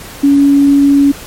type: tone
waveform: sine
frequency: 281.3 Hz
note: C#4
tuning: 26 cents sharp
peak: -4 dBFS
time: 0.23-1.12 s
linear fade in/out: 10 ms
effects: pink hiss -30 dBFS RMS until 1.26 s + MP3 64 kbps